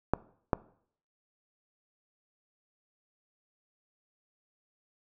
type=clicks; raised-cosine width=1 ms; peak=-10 dBFS; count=2; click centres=0.136 / 0.532 s; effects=noise-tail reverb RT60 0.6 s tail -20 dB re dry